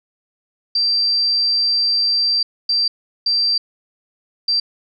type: tone bursts at uneven times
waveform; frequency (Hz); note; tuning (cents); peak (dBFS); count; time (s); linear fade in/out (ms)
sine; 4699; D8; 0; -14; 4; 0.75-2.43 / 2.69-2.88 / 3.26-3.58 / 4.48-4.6; 5
effects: none